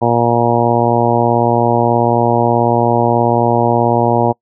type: harmonic tone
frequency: 118.4 Hz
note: A#2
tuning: 27 cents sharp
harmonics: 1 / 2 / 3 / 4 / 5 / 6 / 7 / 8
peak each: -18 / -18 / -18 / -18 / -18 / -18 / -18 / -18 dBFS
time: 0.01-4.33 s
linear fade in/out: 20 ms
effects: noise-tail reverb RT60 0.1 s tail -25 dB re dry